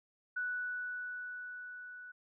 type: tone with level ramp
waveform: sine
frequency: 1480 Hz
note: F#6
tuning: in tune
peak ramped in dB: -33 to -47 dBFS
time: 0.36-2.12 s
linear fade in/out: 10 ms
effects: none